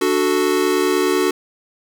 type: chord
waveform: square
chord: D major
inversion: none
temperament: equal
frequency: 293.7 / 370 / 440 Hz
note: D4 / F#4 / A4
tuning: 0 / 0 / 0 cents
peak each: -22 / -18 / -22 dBFS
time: 0.01-1.31 s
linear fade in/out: 5 ms
effects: none